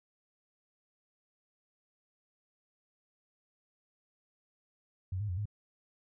sine tone with pitch steps, 93 / 104.7 / 89 / 103.9 Hz, F#2 / G#2 / F2 / G#2, +9 / +15 / +33 / +1 cents, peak -32 dBFS, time 5.12-5.456 s, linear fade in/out 5 ms, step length 84 ms, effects none

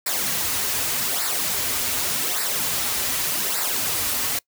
white noise with flanger, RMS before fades -24 dBFS, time 0.06-4.39 s, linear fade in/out 5 ms, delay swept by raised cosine 0.31 to 6.21 ms, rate 0.85 Hz, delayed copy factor -0.65, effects noise-tail reverb RT60 0.1 s tail -24 dB re dry

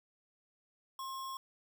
sine tone with sample-and-hold, 1064 Hz, C6, 29 cents sharp, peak -39 dBFS, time 0.99-1.37 s, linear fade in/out 2 ms, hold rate 4410 Hz, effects none

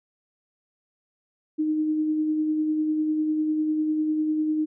sine tone with tremolo, 308.9 Hz, D#4, 12 cents flat, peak -20 dBFS, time 1.58-4.66 s, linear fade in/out 20 ms, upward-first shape sine, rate 10 Hz, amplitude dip 30%, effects none

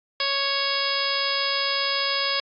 harmonic tone, 554.4 Hz, C#5, in tune, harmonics 1 / 2 / 3 / 4 / 5 / 6 / 7 / 8 / 9, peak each -32 / -30 / -32 / -31 / -33 / -30 / -33 / -31 / -28 dBFS, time 0.2-2.4 s, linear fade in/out 2 ms, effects AAC 64 kbps

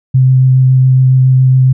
sine tone with vibrato, 130 Hz, C3, 11 cents flat, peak -4 dBFS, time 0.14-1.73 s, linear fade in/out 10 ms, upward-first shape sine, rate 7.2 Hz, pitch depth 10 cents each way, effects none

